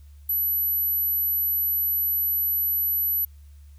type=tone; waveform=sine; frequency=11840 Hz; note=F#9; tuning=in tune; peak=-21 dBFS; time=0.29-3.25 s; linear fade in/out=5 ms; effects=added 72 Hz sine -44 dBFS peak until 3.78 s + white hiss -65 dBFS RMS until 3.78 s